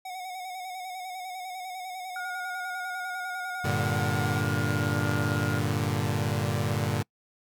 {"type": "tone with vibrato", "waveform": "square", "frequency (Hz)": 740, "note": "F#5", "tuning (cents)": 0, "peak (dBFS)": -36, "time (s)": [0.05, 4.41], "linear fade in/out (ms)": 5, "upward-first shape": "square", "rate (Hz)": 10, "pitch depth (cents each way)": 37}
{"type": "tone with pitch glide", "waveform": "sine", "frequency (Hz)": [1436, 1422], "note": ["F6", "F6"], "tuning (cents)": [48, 31], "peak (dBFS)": -33, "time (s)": [2.16, 5.59], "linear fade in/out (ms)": 2, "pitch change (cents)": -17, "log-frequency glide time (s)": [3.08, 4.87]}
{"type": "chord", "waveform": "sawtooth", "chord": "G minor", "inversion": "none", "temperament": "equal with one note detuned", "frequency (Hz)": [98, 115.87, 146.83], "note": ["G2", "Bb2", "D3"], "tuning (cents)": [0, -10, 0], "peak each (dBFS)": -26, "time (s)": [3.64, 7.03], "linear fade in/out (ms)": 10}
{"effects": ["noise-tail reverb RT60 0.1 s tail -26 dB re dry"]}